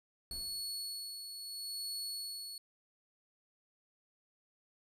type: noise with exponential decay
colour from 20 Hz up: brown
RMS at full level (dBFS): -49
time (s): 0.31-0.91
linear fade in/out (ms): 1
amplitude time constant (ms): 130
type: tone with tremolo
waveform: sawtooth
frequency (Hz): 4391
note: C#8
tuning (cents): -17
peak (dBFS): -35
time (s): 0.31-2.58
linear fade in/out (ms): 2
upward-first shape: sine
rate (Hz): 0.76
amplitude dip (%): 50
effects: resampled to 32000 Hz